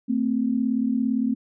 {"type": "tone pair together", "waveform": "sine", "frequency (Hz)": [224, 261.6], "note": ["A3", "C4"], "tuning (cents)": [31, 0], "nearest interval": "minor third", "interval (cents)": 269, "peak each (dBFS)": -23, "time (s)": [0.08, 1.35], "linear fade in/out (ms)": 20, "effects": []}